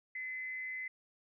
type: tone with frequency modulation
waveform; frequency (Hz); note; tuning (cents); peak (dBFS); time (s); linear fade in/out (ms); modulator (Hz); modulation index
sine; 2040; C7; -44; -38; 0.15-0.88; 5; 287; 0.22
effects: none